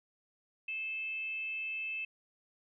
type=tone with frequency modulation; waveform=sine; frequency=2622 Hz; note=E7; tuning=10 cents flat; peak=-35 dBFS; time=0.68-2.05 s; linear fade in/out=5 ms; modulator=484 Hz; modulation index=0.23; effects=none